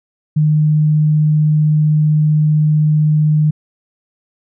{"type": "tone", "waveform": "sine", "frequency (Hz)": 152.6, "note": "D#3", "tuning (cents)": -33, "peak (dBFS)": -9, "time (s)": [0.36, 3.51], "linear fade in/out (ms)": 10, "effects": []}